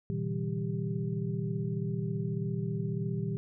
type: tone cluster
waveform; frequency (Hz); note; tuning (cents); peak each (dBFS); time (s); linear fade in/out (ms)
sine; 118.1 / 136.6 / 159.9 / 194.7 / 395.6; A#2 / C#3 / D#3 / G3 / G4; +23 / -25 / +48 / -12 / +16; -35 / -40 / -34 / -37 / -40; 0.1-3.37; 0
effects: none